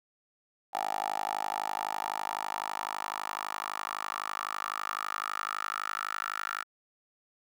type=tone with high-pass filter sweep; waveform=10% pulse; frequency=51.91 Hz; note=G#1; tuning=in tune; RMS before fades=-35 dBFS; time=0.73-6.64 s; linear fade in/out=20 ms; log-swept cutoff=790 to 1400 Hz; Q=5.5; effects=none